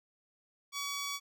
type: tone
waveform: 10% pulse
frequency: 1133 Hz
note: C#6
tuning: 37 cents sharp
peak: -27 dBFS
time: 0.72-1.2 s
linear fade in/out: 50 ms
effects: none